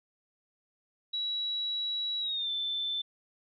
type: tone with pitch glide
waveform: sine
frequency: 3900 to 3535 Hz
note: B7 to A7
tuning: -23 to +7 cents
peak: -30 dBFS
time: 1.13-3.02 s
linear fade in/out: 10 ms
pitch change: -170 cents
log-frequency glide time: 2.2-2.5 s
effects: none